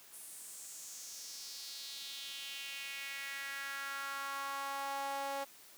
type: tone with high-pass filter sweep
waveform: sawtooth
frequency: 276.3 Hz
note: C#4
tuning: 6 cents flat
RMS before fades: -43 dBFS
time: 0.12-5.45 s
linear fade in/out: 20 ms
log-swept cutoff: 10000 to 660 Hz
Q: 3
effects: white hiss -58 dBFS RMS until 5.77 s + high-pass 150 Hz 12 dB/octave